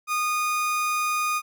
30% pulse tone, 1230 Hz, D#6, 20 cents flat, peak -20 dBFS, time 0.07-1.42 s, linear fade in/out 50 ms, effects none

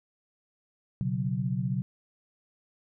sine chord, B suspended second, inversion none, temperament just, 123.47 / 138.9 / 185.21 Hz, B2 / C#3 / F#3, 0 / +4 / +2 cents, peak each -31 dBFS, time 1.01-1.82 s, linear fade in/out 0 ms, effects none

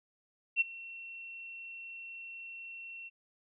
sine tone with ADSR envelope, 2716 Hz, F7, 49 cents flat, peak -22 dBFS, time 0.56-3.1 s, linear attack 46 ms, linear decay 20 ms, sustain -21 dB, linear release 29 ms, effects none

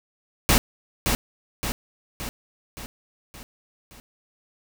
pink noise with echo, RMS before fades -17 dBFS, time 0.49-0.58 s, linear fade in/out 0 ms, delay 570 ms, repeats 6, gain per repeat -5 dB, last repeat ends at 4 s, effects none

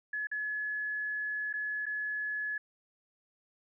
sine tone with dropouts, 1703 Hz, G#6, 43 cents sharp, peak -32 dBFS, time 0.13-2.58 s, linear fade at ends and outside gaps 5 ms, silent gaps 0.271-0.314 / 1.529-1.537 / 1.857-1.864 s, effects none

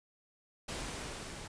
pink noise with level ramp, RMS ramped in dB -39 to -46 dBFS, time 0.68-1.48 s, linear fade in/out 10 ms, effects resampled to 22050 Hz

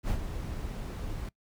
brown noise with ADSR envelope, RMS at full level -28 dBFS, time 0.03-1.29 s, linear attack 66 ms, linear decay 81 ms, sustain -8 dB, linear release 3 ms, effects noise-tail reverb RT60 0.1 s tail -23 dB re dry

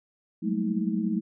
sine tone cluster, 182.7 / 193.6 / 213.2 / 230.4 / 319.9 Hz, F#3 / G3 / G#3 / A#3 / D#4, -22 / -21 / +46 / -20 / +48 cents, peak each -31 / -33 / -28 / -33 / -32 dBFS, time 0.42-1.21 s, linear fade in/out 20 ms, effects none

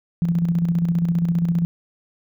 sine tone with tremolo, 170 Hz, F3, 46 cents flat, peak -15 dBFS, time 0.22-1.65 s, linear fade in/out 0 ms, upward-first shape square, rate 15 Hz, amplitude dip 45%, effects none

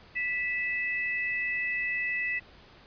sine tone pair together, 1975.5 / 2606 Hz, B6 / E7, 0 / -20 cents, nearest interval perfect fourth, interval 480 cents, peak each -29 / -33 dBFS, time 0.15-2.4 s, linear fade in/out 20 ms, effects pink hiss -54 dBFS RMS until 2.86 s + resampled to 11025 Hz

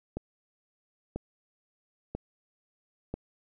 click train, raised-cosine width 2 ms, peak -20 dBFS, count 4, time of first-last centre 0.17-3.14 s, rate 1.01 Hz, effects none

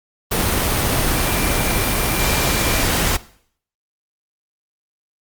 sine tone in noise, 2368 Hz, D7, 14 cents sharp, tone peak -27 dBFS, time 1.15-2.83 s, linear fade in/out 10 ms, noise pink, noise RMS -18 dBFS, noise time 0.31-3.17 s, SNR -12 dB, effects noise-tail reverb RT60 0.6 s tail -19 dB re dry + Opus 32 kbps

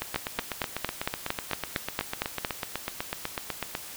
two click trains, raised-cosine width 0.3 ms, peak -13 / -10 dBFS, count 31 / 11, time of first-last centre 0.02-3.751 / 0.16-2.448 s, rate 8.04 / 4.37 Hz, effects white hiss -42 dBFS RMS until 3.96 s

